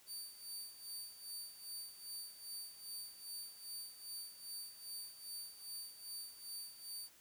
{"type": "tone with tremolo", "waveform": "20% pulse", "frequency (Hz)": 4601, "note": "D8", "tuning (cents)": -36, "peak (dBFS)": -38, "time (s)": [0.06, 7.1], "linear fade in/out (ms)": 50, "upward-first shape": "sine", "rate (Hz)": 2.5, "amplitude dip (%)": 75, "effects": ["white hiss -65 dBFS RMS until 7.2 s"]}